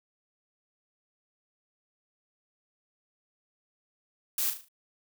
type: noise with echo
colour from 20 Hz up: blue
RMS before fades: -29 dBFS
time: 4.38-4.5 s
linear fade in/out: 2 ms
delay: 37 ms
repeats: 5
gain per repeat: -7 dB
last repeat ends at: 4.685 s
effects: none